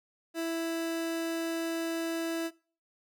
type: tone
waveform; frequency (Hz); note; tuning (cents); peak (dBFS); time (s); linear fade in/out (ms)
30% pulse; 330.2; E4; +3; -28; 0.34-2.51; 50
effects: noise-tail reverb RT60 0.4 s tail -22 dB re dry